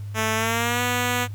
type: tone with pitch glide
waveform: 5% pulse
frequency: 220 to 245.5 Hz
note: A3 to B3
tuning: 0 to -10 cents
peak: -10 dBFS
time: 0.14-1.28 s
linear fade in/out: 50 ms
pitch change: +190 cents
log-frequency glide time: 0.35-0.82 s
effects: added 102 Hz sine -30 dBFS peak until 1.34 s + pink hiss -54 dBFS RMS until 1.34 s